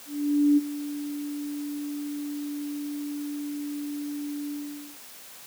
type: tone with ADSR envelope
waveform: sine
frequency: 291.1 Hz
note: D4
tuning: 15 cents flat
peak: -15 dBFS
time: 0.06-4.98 s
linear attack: 510 ms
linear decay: 31 ms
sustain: -15 dB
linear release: 460 ms
effects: white hiss -46 dBFS RMS until 5.46 s + high-pass 150 Hz 12 dB/octave